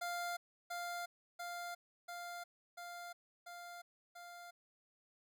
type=tone with echo; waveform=25% pulse; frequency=698.5 Hz; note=F5; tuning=in tune; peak=-35 dBFS; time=0.01-0.37 s; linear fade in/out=10 ms; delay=690 ms; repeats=6; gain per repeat=-2 dB; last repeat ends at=4.51 s; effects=none